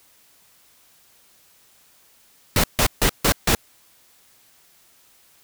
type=noise bursts; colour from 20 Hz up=pink; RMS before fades=-17 dBFS; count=5; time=2.56-3.55 s; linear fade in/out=2 ms; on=78 ms; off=150 ms; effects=white hiss -56 dBFS RMS until 5.43 s